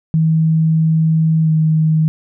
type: tone with pitch glide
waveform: sine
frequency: 160 to 157.52 Hz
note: D#3 to D#3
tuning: +49 to +22 cents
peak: -10 dBFS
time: 0.14-2.08 s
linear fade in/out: 0 ms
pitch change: -27 cents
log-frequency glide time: 1.43-1.5 s
effects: none